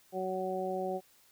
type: harmonic tone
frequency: 186.8 Hz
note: F#3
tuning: 17 cents sharp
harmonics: 1 / 2 / 3 / 4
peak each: -41 / -36 / -37 / -37 dBFS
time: 0.12-1.01 s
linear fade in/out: 50 ms
effects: white hiss -64 dBFS RMS until 1.31 s